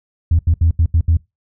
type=tone bursts at uneven times; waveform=sine; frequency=82.41 Hz; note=E2; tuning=in tune; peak=-8 dBFS; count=6; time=0.31-0.39 / 0.47-0.54 / 0.61-0.71 / 0.79-0.86 / 0.94-1.01 / 1.08-1.17 s; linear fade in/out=5 ms; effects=noise-tail reverb RT60 0.2 s tail -23 dB re dry + tanh soft clip ceiling -6 dBFS